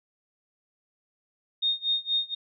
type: tone with tremolo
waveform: sine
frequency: 3690 Hz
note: A#7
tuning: 18 cents flat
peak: -21 dBFS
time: 1.62-2.35 s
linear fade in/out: 10 ms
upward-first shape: sine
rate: 4.2 Hz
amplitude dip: 95%
effects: none